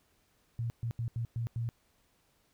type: tone bursts at uneven times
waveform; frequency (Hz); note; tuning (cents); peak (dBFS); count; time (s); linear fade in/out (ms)
sine; 116.54; A#2; 0; -31; 6; 0.59-0.7 / 0.83-0.91 / 0.99-1.08 / 1.16-1.25 / 1.36-1.47 / 1.56-1.69; 0
effects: pink hiss -71 dBFS RMS until 2.53 s